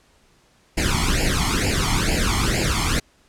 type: noise with flanger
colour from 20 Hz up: pink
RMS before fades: -20 dBFS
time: 0.77-3 s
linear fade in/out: 10 ms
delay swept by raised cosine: 0.41 to 0.95 ms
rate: 2.2 Hz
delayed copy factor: +0.9
effects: pink hiss -58 dBFS RMS until 3.28 s + low-pass 9000 Hz 12 dB/octave